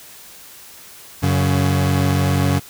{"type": "tone pair together", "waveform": "30% pulse", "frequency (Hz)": [92.5, 139.88], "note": ["F#2", "C#3"], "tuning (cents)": [0, 16], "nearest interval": "perfect fifth", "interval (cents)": 716, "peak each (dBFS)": -15, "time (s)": [1.22, 2.6], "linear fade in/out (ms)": 20, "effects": ["white hiss -41 dBFS RMS until 2.69 s"]}